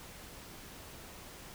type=silence; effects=pink hiss -50 dBFS RMS until 1.54 s